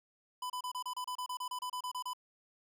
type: tone bursts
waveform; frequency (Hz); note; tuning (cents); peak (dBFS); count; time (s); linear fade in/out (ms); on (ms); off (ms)
square; 1000; B5; +21; -37; 16; 0.42-2.134; 5; 79; 30
effects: none